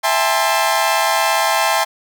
sawtooth chord, A minor seventh, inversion second, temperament equal with one note detuned, 659.3 / 802.3 / 880 / 1046.5 Hz, E5 / G5 / A5 / C6, 0 / +40 / 0 / 0 cents, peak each -16 dBFS, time 0.03-1.85 s, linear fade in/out 20 ms, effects none

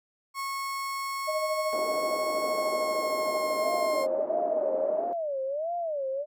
35% pulse tone with pitch glide, 1095 to 1065.1 Hz, C#6 to C6, -22 to +30 cents, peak -29 dBFS, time 0.34-4.07 s, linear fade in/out 50 ms, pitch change -48 cents, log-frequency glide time 2.44-3.87 s
sine tone with tremolo, 622 Hz, D#5, 1 cent flat, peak -25 dBFS, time 1.27-5.01 s, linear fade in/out 20 ms, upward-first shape sine, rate 13 Hz, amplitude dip 60%
white band-pass noise, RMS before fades -37 dBFS, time 1.73-5.13 s, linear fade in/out 0 ms, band 280 to 690 Hz, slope 24 dB/octave
sine tone with vibrato, 608 Hz, D#5, 40 cents flat, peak -28 dBFS, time 3.59-6.26 s, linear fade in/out 50 ms, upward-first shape sine, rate 1.5 Hz, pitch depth 240 cents each way
effects none

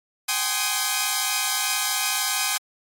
5% pulse chord, Ab major seventh, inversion third, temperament equal with one note detuned, 768.7 / 830.6 / 1046.5 / 1244.5 Hz, G5 / Ab5 / C6 / Eb6, -34 / 0 / 0 / 0 cents, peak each -16 dBFS, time 0.28-2.58 s, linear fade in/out 10 ms, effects AAC 64 kbps

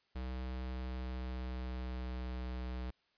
square tone with pitch glide, 63.6 to 62.54 Hz, C2 to B1, -48 to +22 cents, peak -39 dBFS, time 0.15-2.91 s, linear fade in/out 10 ms, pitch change -30 cents, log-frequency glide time 0.49-2.4 s, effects white hiss -75 dBFS RMS until 3.17 s + resampled to 11025 Hz

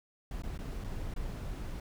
brown noise with dropouts, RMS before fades -38 dBFS, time 0.31-1.8 s, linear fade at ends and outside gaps 2 ms, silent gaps 0.421-0.435 / 0.577-0.589 / 0.84-0.844 / 1.139-1.162 s, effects none

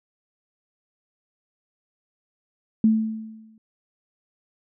sine tone with exponential decay, 220 Hz, A3, in tune, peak -12 dBFS, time 2.84-3.58 s, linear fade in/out 2 ms, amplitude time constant 160 ms, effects none

